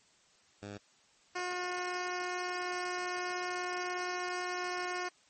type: tone pair in turn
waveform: 10% pulse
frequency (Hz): 101.9 / 359.9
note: G#2 / F#4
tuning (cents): -32 / -48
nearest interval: octave + minor seventh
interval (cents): 2184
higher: second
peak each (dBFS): -34 / -26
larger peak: second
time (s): 0.62-0.78 / 1.35-5.09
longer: second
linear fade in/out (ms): 10
effects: white hiss -66 dBFS RMS until 5.29 s + MP3 32 kbps

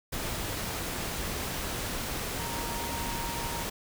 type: tone in noise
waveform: sine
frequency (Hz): 932.3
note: A#5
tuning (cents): 0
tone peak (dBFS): -38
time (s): 2.39-3.64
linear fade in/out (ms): 10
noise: pink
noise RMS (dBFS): -34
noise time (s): 0.12-3.7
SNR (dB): -7
effects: none

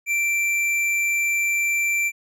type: tone with tanh clipping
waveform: triangle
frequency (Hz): 2349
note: D7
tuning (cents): 0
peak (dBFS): -21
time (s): 0.06-2.12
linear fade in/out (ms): 50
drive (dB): 16
effects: none

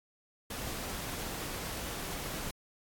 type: noise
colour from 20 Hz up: pink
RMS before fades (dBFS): -39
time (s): 0.5-2.51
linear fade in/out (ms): 5
effects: AAC 64 kbps

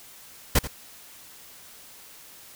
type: noise with echo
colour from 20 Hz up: pink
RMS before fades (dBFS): -18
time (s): 0.55-0.59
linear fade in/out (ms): 5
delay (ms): 85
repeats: 1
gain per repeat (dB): -14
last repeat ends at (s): 0.675
effects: white hiss -48 dBFS RMS until 2.55 s

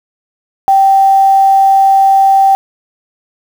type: tone with quantisation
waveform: sine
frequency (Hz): 779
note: G5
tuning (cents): -11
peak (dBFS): -4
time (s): 0.68-2.55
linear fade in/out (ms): 0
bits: 5
effects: none

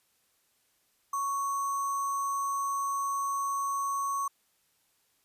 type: tone with sample-and-hold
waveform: sine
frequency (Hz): 1108.7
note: C#6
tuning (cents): 0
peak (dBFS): -28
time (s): 1.13-4.28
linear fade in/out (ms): 5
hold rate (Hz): 7350
effects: white hiss -71 dBFS RMS until 5.24 s + resampled to 32000 Hz

